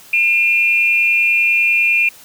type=tone pair together; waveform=sine; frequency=2410 / 2680 Hz; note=D7 / E7; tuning=+44 / +28 cents; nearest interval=major second; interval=184 cents; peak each=-12 / -17 dBFS; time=0.13-2.09 s; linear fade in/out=5 ms; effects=white hiss -42 dBFS RMS until 2.24 s